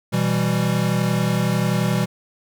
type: chord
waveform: square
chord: E minor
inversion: second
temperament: equal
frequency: 123.47 / 164.81 / 196 Hz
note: B2 / E3 / G3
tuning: 0 / 0 / 0 cents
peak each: -23 dBFS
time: 0.12-2.06 s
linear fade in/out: 20 ms
effects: none